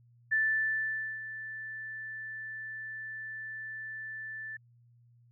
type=tone with ADSR envelope; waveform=sine; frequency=1760 Hz; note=A6; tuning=in tune; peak=-24 dBFS; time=0.31-4.57 s; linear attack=17 ms; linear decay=870 ms; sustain=-14 dB; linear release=6 ms; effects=added 119 Hz sine -59 dBFS peak until 5.31 s